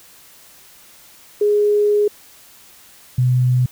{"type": "tone pair in turn", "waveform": "sine", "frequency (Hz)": [415.3, 125.77], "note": ["G#4", "B2"], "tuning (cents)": [0, 32], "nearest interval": "octave + major sixth", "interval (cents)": 2068, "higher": "first", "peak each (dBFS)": -12, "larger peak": "neither", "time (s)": [[1.41, 2.08], [3.18, 3.66]], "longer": "first", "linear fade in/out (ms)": 5, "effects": ["white hiss -46 dBFS RMS until 3.71 s"]}